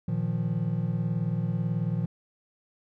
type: chord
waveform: triangle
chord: Bb suspended fourth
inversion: none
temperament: equal with one note detuned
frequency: 116.54 / 156.28 / 174.61 Hz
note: Bb2 / Eb3 / F3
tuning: 0 / +8 / 0 cents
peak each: -28 dBFS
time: 0.08-2.06 s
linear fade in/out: 5 ms
effects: none